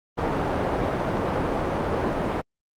white low-pass noise, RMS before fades -25 dBFS, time 0.17-2.42 s, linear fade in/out 20 ms, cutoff 760 Hz, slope 12 dB/octave, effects Opus 32 kbps

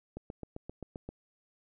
click train, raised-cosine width 2 ms, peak -27 dBFS, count 8, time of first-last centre 0.17-1.09 s, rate 7.61 Hz, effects none

